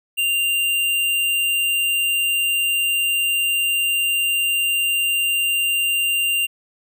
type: tone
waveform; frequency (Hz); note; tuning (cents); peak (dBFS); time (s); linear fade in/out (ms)
square; 2785; F7; -5; -18; 0.17-6.47; 20
effects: none